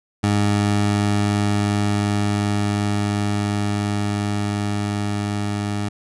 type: tone with level ramp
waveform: 20% pulse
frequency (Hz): 102.8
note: G#2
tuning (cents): -17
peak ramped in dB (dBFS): -11 to -17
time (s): 0.23-5.89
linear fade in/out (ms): 10
effects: resampled to 24000 Hz